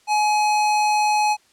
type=tone; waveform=square; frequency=844 Hz; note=G#5; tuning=28 cents sharp; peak=-17 dBFS; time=0.07-1.37 s; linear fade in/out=50 ms; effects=white hiss -58 dBFS RMS until 1.52 s + low-pass 8000 Hz 12 dB/octave